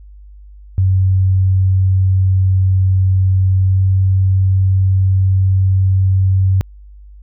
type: tone with pitch glide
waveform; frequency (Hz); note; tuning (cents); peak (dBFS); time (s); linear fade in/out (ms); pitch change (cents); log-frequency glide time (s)
sine; 94.4 to 95.06; F#2 to F#2; +35 to +47; -9; 0.78-6.61; 0; +12; 3.63-3.79
effects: added 50 Hz sine -35 dBFS peak until 7.22 s